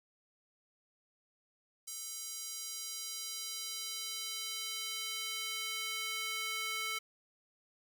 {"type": "tone with high-pass filter sweep", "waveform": "square", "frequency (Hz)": 440, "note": "A4", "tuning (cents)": 0, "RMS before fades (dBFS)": -40, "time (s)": [1.87, 6.99], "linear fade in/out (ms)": 10, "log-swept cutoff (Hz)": [6700, 1900], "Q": 1.3, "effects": []}